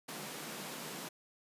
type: high-pass noise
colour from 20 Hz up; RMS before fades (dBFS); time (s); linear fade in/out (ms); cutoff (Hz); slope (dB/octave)
pink; -44; 0.08-1.09; 10; 140; 96
effects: resampled to 32000 Hz